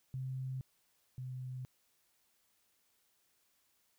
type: tone pair in turn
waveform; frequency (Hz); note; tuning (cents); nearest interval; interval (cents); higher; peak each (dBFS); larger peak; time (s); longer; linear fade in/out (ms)
sine; 130.81 / 128.04; C3 / C3; 0 / -37; unison; 37; first; -37 / -40; first; 0.14-0.61 / 1.18-1.65; neither; 0
effects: white hiss -75 dBFS RMS until 3.98 s